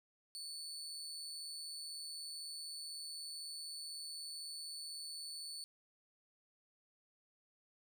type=tone with amplitude modulation; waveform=30% pulse; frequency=4461 Hz; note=C#8; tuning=10 cents sharp; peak=-40 dBFS; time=0.35-5.64 s; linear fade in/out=0 ms; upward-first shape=sine; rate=209 Hz; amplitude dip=35%; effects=none